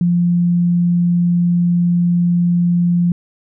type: tone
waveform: sine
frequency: 174.2 Hz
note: F3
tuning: 4 cents flat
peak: -11 dBFS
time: 0.01-3.12 s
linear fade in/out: 2 ms
effects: none